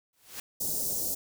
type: noise with exponential growth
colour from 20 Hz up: white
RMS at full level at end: -36 dBFS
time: 0.13-0.4 s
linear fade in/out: 2 ms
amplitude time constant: 58 ms
type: band-stop noise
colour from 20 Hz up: white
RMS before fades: -31 dBFS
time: 0.6-1.15 s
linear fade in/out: 10 ms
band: 620 to 5700 Hz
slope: 24 dB/octave
effects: none